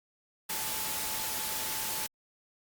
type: tone in noise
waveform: sine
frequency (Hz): 871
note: A5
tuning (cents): -18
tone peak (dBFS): -44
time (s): 0.49-2.07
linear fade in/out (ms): 10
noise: white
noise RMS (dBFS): -34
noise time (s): 0.49-2.07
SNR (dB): -13
effects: Opus 48 kbps